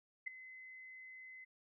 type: tone with ADSR envelope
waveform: sine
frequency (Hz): 2041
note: C7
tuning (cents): -44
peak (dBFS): -35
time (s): 0.26-1.45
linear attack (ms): 15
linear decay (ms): 6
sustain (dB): -16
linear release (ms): 14
effects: none